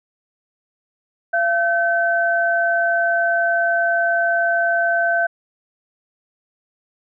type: tone pair together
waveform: sine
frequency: 683 / 1533.3 Hz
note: F5 / G6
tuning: -39 / -39 cents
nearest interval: octave + major second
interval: 1400 cents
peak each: -18 dBFS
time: 1.33-5.27 s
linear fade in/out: 10 ms
effects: none